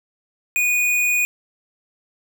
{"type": "tone", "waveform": "square", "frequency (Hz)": 2465, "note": "D#7", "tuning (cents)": -17, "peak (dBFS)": -17, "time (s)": [0.56, 1.25], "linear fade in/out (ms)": 0, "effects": []}